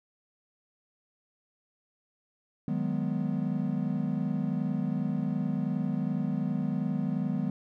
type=chord; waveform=triangle; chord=G# minor seventh; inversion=second; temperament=equal; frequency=155.56 / 185 / 207.7 / 246.9 Hz; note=D#3 / F#3 / G#3 / B3; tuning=0 / 0 / 0 / 0 cents; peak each=-31 dBFS; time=2.68-7.5 s; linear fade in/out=2 ms; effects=none